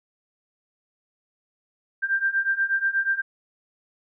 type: beating tone pair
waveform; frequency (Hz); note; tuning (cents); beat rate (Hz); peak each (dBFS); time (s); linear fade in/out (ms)
sine; 1577 / 1585.3; G6 / G6; +10 / +19; 8.3; -25 / -23; 2.02-3.22; 20
effects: none